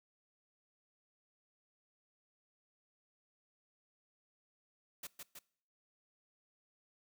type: noise with echo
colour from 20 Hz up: white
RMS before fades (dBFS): -45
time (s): 5.03-5.07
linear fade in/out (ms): 5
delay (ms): 160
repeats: 2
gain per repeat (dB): -3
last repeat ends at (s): 5.39
effects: noise-tail reverb RT60 0.6 s tail -23 dB re dry